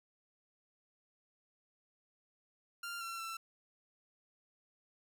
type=tone with pitch steps; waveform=sawtooth; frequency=1392 / 1356 / 1339 Hz; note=F6 / E6 / E6; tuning=-6 / +49 / +27 cents; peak=-37 dBFS; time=2.83-3.37 s; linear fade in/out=5 ms; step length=180 ms; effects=none